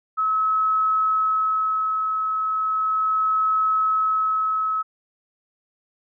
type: tone with tremolo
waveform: sine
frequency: 1289 Hz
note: E6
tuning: 39 cents flat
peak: -17 dBFS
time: 0.17-4.83 s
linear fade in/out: 20 ms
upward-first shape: sine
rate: 0.36 Hz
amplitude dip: 35%
effects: none